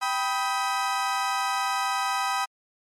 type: chord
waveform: 35% pulse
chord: G augmented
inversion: none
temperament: equal with one note detuned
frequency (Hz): 784 / 987.8 / 1263.3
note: G5 / B5 / D#6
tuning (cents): 0 / 0 / +26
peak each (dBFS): -27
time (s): 0.01-2.46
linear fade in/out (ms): 20
effects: low-pass 10000 Hz 12 dB/octave + MP3 64 kbps